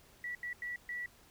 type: tone bursts at uneven times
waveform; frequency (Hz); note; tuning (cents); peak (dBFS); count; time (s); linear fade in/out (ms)
sine; 1948; B6; -24; -37; 4; 0.24-0.35 / 0.43-0.53 / 0.62-0.76 / 0.89-1.06; 2
effects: pink hiss -62 dBFS RMS until 1.3 s